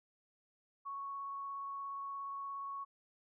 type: tone with vibrato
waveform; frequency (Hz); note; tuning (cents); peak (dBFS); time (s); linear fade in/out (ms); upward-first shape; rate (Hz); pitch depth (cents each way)
sine; 1108.7; C#6; 0; -40; 0.85-2.85; 20; triangle; 17; 8
effects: none